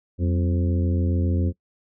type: harmonic tone with a mistuned harmonic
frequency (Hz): 87.31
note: F2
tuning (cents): 0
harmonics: 1 / 2 / 3 / 4 / 5 / 6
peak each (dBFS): -20 / -28 / -29 / -33 / -37 / -38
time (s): 0.18-1.53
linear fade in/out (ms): 50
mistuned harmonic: 2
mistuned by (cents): +120
effects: noise-tail reverb RT60 0.1 s tail -22 dB re dry